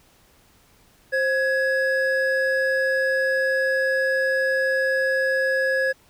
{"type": "tone pair together", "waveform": "triangle", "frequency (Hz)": [528, 1676.3], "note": ["C5", "G#6"], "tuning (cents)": [16, 16], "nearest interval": "octave + minor sixth", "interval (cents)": 2000, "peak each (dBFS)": -20, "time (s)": [1.12, 5.93], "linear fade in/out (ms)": 20, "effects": ["pink hiss -57 dBFS RMS until 6.09 s"]}